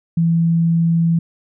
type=tone; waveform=sine; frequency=166.6 Hz; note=E3; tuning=19 cents sharp; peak=-12 dBFS; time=0.17-1.19 s; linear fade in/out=5 ms; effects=none